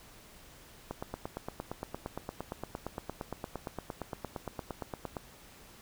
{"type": "click train", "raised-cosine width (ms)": 1, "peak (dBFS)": -22, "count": 38, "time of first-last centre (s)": [0.91, 5.168], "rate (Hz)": 8.69, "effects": ["pink hiss -55 dBFS RMS until 5.81 s"]}